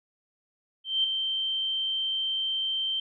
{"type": "tone with ADSR envelope", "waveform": "sine", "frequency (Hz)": 3126, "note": "G7", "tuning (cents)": -6, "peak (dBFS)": -20, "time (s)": [0.84, 3], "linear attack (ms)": 200, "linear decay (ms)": 4, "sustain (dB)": -6, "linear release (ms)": 4, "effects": []}